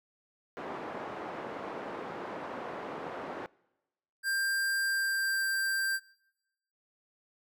pink band-pass noise, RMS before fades -40 dBFS, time 0.57-3.46 s, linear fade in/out 0 ms, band 340 to 1200 Hz, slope 12 dB/octave
square tone with pitch glide, 1588 to 1577 Hz, G6 to G6, +22 to +10 cents, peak -29 dBFS, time 4.23-6 s, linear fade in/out 50 ms, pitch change -12 cents, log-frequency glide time 4.78-5.44 s
effects noise-tail reverb RT60 1.0 s tail -24 dB re dry

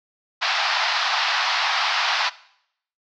pink band-pass noise, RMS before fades -22 dBFS, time 0.41-2.3 s, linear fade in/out 20 ms, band 740 to 5200 Hz, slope 48 dB/octave, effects noise-tail reverb RT60 0.7 s tail -19 dB re dry

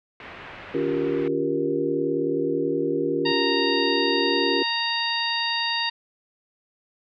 white low-pass noise, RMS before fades -41 dBFS, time 0.2-1.28 s, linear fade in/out 2 ms, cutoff 2500 Hz, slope 24 dB/octave
sine chord, G half-diminished seventh, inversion second, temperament just, 282.2 / 352.8 / 392 / 470.4 Hz, Db4 / F4 / G4 / Bb4, +31 / +18 / 0 / +16 cents, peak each -27 dBFS, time 0.74-4.63 s, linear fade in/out 5 ms
sine tone with pitch glide, 154.1 to 158.16 Hz, D#3 to D#3, -16 to +29 cents, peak -36 dBFS, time 0.74-3.32 s, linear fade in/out 5 ms, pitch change +45 cents, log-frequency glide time 1.71-2.43 s
harmonic tone, 930 Hz, A#5, 4 cents flat, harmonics 1 / 2 / 3 / 4 / 5, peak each -29 / -29 / -29 / -29 / -29 dBFS, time 3.25-5.9 s, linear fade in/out 10 ms
effects none

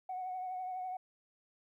sine tone with vibrato, 740 Hz, F#5, in tune, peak -36 dBFS, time 0.09-0.97 s, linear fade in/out 5 ms, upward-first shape triangle, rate 12 Hz, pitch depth 36 cents each way, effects tanh soft clip ceiling -33 dBFS + 13-bit

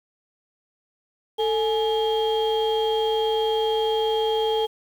sine tone cluster, 443.1 / 841 / 3228 Hz, A4 / G#5 / G#7, +12 / +22 / -50 cents, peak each -20 / -25 / -28 dBFS, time 1.38-4.67 s, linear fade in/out 20 ms, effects tanh soft clip ceiling -15 dBFS + 8-bit

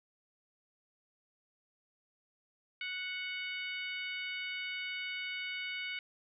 harmonic tone with a mistuned harmonic, 739 Hz, F#5, 2 cents flat, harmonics 2 / 3 / 4 / 5 / 6, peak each -45 / -39 / -43 / -49 / -54 dBFS, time 2.81-5.99 s, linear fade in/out 2 ms, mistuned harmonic 6, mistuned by +23 cents, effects none

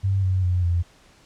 sine tone with pitch steps, 97.1 / 93.41 / 89.87 / 86.46 Hz, G2 / F#2 / F#2 / F2, -16 / +17 / -50 / -17 cents, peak -18 dBFS, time 0.03-0.83 s, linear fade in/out 20 ms, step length 200 ms, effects pink hiss -54 dBFS RMS until 1.25 s + low-pass 8000 Hz 12 dB/octave

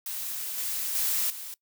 blue noise with level steps, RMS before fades -34 / -31 / -27 / -39 dBFS, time 0.06-1.54 s, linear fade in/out 2 ms, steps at 0.58 / 0.95 / 1.3 s, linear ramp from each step 2 ms, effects noise-tail reverb RT60 0.1 s tail -21 dB re dry

